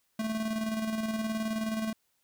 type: tone with tremolo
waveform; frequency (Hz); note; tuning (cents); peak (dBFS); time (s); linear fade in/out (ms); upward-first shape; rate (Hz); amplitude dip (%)
square; 220; A3; 0; -29; 0.19-1.93; 5; square; 19; 40
effects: white hiss -74 dBFS RMS until 2.23 s